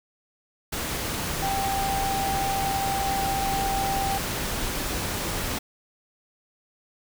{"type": "tone in noise", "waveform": "sine", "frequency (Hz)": 784, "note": "G5", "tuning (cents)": 0, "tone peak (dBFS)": -25, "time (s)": [1.42, 4.18], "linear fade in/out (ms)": 10, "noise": "pink", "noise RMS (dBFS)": -29, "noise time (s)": [0.72, 5.59], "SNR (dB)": 1, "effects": []}